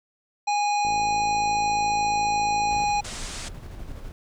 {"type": "harmonic tone", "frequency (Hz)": 825, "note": "G#5", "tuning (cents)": -12, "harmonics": [1, 3, 5, 7, 9], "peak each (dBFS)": [-21, -31, -35, -38, -40], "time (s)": [0.47, 3.01], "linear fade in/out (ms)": 10}
{"type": "click train", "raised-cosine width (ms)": 2, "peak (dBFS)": -25, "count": 109, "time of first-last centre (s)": [0.85, 2.839], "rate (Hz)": 54.3}
{"type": "noise with tremolo", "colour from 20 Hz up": "brown", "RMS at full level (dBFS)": -36, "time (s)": [2.71, 4.12], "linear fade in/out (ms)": 0, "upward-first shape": "square", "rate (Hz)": 12, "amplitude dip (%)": 30}
{"type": "low-pass noise", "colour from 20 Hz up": "white", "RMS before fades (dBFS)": -37, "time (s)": [3.04, 3.49], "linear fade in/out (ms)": 10, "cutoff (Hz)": 8700, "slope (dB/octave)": 48}
{"effects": []}